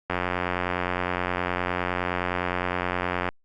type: click train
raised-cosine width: 0.5 ms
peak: -10 dBFS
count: 287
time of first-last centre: 0.1-3.288 s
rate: 89.7 Hz
effects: Opus 48 kbps